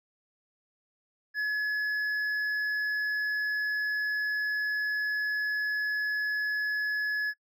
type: tone with hard clipping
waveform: sine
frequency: 1700 Hz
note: G#6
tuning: 40 cents sharp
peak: -28 dBFS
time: 1.34-7.34 s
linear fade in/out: 50 ms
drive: 4 dB
effects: noise-tail reverb RT60 0.1 s tail -26 dB re dry